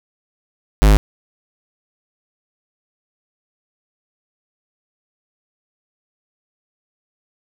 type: tone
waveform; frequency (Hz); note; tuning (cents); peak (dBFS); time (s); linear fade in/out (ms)
square; 51.6; G#1; -10; -8; 0.82-0.97; 0
effects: none